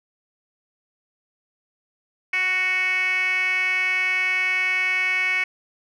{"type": "tone with band-pass filter", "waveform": "10% pulse", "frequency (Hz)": 370, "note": "F#4", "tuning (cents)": 0, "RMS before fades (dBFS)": -22, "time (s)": [2.33, 5.44], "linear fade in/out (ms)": 5, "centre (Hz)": 2300, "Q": 7.8, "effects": []}